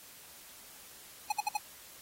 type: tone bursts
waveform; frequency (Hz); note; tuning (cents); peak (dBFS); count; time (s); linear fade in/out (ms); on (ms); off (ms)
square; 840; G#5; +19; -28; 4; 1.3-1.571; 5; 22; 61
effects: white hiss -53 dBFS RMS until 2.01 s + AAC 48 kbps